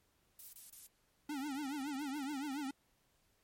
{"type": "noise bursts", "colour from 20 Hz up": "violet", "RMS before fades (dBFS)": -50, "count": 3, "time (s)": [0.39, 0.866], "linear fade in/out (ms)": 2, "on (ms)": 140, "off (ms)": 28}
{"type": "tone with vibrato", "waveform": "square", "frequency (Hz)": 281.7, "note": "C#4", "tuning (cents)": 28, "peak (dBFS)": -39, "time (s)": [1.29, 2.71], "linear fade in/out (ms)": 5, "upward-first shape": "triangle", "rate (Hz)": 7.1, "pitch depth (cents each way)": 160}
{"effects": ["pink hiss -75 dBFS RMS until 3.43 s", "MP3 64 kbps"]}